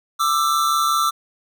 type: tone pair together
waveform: square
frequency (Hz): 1185 / 1330.1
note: D6 / E6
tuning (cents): +15 / +15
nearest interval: major second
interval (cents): 200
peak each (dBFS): -20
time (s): 0.19-1.11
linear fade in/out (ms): 20
effects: none